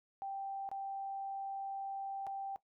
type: tone with dropouts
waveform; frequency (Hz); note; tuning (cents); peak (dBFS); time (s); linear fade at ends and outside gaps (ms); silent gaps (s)
sine; 784; G5; 0; -38; 0.22-2.56; 0; 0.69-0.715 / 2.267-2.271
effects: noise-tail reverb RT60 0.1 s tail -17 dB re dry